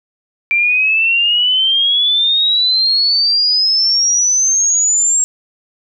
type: exponential sweep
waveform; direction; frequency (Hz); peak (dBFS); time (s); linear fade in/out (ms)
sine; up; 2349 to 7570; -10; 0.51-5.24; 0
effects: none